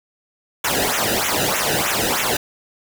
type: noise with flanger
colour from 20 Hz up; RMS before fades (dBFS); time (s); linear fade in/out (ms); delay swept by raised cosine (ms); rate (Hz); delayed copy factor
pink; -20; 0.64-2.37; 5; 0.21 to 0.93; 3.2; -0.95
effects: none